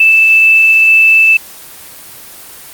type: tone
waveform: sine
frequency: 2638 Hz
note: E7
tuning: 1 cent sharp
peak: -3 dBFS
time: 0-1.37 s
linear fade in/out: 5 ms
effects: white hiss -32 dBFS RMS until 2.73 s + Opus 24 kbps